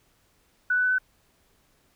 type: tone with pitch steps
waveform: sine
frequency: 1485 / 1493.6 / 1502.3 / 1511 Hz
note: F#6 / F#6 / F#6 / F#6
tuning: +6 / +16 / +26 / +36 cents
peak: -20 dBFS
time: 0.7-0.984 s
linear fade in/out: 5 ms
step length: 71 ms
effects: pink hiss -65 dBFS RMS until 1.95 s